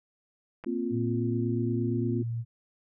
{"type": "clicks", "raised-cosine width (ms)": 0.5, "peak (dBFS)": -27, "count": 2, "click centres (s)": [0.639, 0.645]}
{"type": "chord", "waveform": "sine", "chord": "Bb suspended second", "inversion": "none", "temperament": "equal", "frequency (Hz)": [233.1, 261.6, 349.2], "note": ["Bb3", "C4", "F4"], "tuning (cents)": [0, 0, 0], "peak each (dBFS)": -32, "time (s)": [0.66, 2.23], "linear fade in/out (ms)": 10}
{"type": "tone with pitch glide", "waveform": "sine", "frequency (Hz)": [115.4, 116.07], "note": ["A#2", "A#2"], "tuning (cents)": [-17, -7], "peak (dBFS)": -29, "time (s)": [0.9, 2.45], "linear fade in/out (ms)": 50, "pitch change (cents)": 10, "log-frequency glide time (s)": [1.62, 1.79]}
{"effects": []}